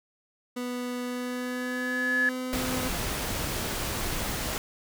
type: tone with pitch glide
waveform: 30% pulse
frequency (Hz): 246.9 to 254.9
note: B3 to C4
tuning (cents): 0 to -45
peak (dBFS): -28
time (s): 0.56-2.89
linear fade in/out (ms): 10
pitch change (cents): +55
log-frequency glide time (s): 1.03-2.21
type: tone with exponential growth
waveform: sine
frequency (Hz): 1708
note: G#6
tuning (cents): +48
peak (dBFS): -20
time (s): 0.68-2.29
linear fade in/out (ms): 1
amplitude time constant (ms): 350
type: noise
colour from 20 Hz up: pink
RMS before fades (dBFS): -31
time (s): 2.53-4.58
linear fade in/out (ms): 0
effects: none